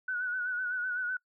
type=tone with vibrato; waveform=sine; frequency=1480 Hz; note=F#6; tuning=in tune; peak=-30 dBFS; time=0.08-1.17 s; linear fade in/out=5 ms; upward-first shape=sine; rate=7.9 Hz; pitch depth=50 cents each way; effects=noise-tail reverb RT60 0.1 s tail -25 dB re dry